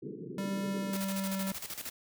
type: band-pass noise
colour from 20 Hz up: white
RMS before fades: -42 dBFS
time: 0.02-0.97 s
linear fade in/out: 10 ms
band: 130 to 450 Hz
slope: 96 dB/octave
type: tone with pitch glide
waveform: square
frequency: 196 to 193.19 Hz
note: G3 to G3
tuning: 0 to -25 cents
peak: -33 dBFS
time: 0.38-1.52 s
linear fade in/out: 2 ms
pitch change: -25 cents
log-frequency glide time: 0.68-1.37 s
type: noise with tremolo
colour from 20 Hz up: white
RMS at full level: -39 dBFS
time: 0.93-1.9 s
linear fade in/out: 2 ms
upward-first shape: square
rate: 13 Hz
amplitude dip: 70%
effects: none